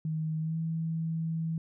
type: tone with pitch glide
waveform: sine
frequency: 157.6 to 162.59 Hz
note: D#3 to E3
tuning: +23 to -24 cents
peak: -29 dBFS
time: 0.05-1.58 s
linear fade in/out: 2 ms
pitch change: +53 cents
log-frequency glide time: 0.4-0.57 s
effects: none